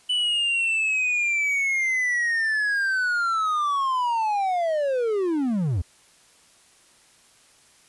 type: linear sweep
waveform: triangle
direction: down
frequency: 2988 to 73.42 Hz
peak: -19 dBFS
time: 0.09-5.82 s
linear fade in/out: 10 ms
effects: white hiss -56 dBFS RMS until 7.88 s + resampled to 24000 Hz